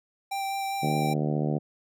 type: tone with vibrato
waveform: square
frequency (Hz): 784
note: G5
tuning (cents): 0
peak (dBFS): -29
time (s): 0.31-1.14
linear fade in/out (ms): 10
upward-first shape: sine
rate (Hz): 5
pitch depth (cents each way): 9
type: harmonic tone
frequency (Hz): 75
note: D2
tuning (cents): +37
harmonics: 2 / 3 / 4 / 5 / 6 / 7 / 8 / 9 / 10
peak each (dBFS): -27 / -31 / -33 / -35 / -37 / -38 / -39 / -40 / -41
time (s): 0.82-1.59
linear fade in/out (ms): 20
effects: none